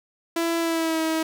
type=tone with pitch glide; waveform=sawtooth; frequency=334 to 320.4 Hz; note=E4 to E4; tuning=+23 to -49 cents; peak=-18 dBFS; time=0.36-1.23 s; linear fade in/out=5 ms; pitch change=-72 cents; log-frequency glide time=0.59-1.01 s; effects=none